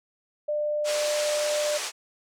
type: tone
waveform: sine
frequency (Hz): 597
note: D5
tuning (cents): +28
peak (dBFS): -24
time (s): 0.48-1.78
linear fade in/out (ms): 10
type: band-pass noise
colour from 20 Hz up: white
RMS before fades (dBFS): -32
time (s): 0.84-1.92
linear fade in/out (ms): 50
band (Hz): 410 to 8100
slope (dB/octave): 24
effects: none